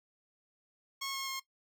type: tone with pitch steps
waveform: 10% pulse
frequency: 1092 / 1082 / 1072 Hz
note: C#6 / C#6 / C6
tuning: -26 / -42 / +42 cents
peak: -28 dBFS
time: 1.01-1.4 s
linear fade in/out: 10 ms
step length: 130 ms
effects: noise-tail reverb RT60 0.1 s tail -17 dB re dry